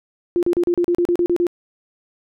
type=tone bursts; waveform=sine; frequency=349 Hz; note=F4; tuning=1 cent flat; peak=-14 dBFS; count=11; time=0.36-1.468 s; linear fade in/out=0 ms; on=68 ms; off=36 ms; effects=none